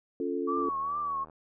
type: chord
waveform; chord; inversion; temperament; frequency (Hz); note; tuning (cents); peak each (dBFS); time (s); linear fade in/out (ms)
sine; Db augmented; none; equal; 277.2 / 349.2 / 440; Db4 / F4 / A4; 0 / 0 / 0; -33 / -33 / -33; 0.2-0.69; 2
type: tone with vibrato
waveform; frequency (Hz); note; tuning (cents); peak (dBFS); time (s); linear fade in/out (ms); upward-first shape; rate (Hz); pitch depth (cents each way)
sine; 1134; C#6; +39; -29; 0.47-1.25; 20; triangle; 2.4; 87
type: click train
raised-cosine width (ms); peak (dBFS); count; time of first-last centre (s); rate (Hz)
1; -37; 58; 0.57-1.298; 78.3
effects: none